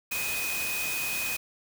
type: tone in noise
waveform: sine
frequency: 2500 Hz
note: D#7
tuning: 8 cents sharp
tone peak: -31 dBFS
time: 0.11-1.37 s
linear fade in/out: 10 ms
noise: white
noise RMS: -33 dBFS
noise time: 0.11-1.37 s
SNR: -1 dB
effects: none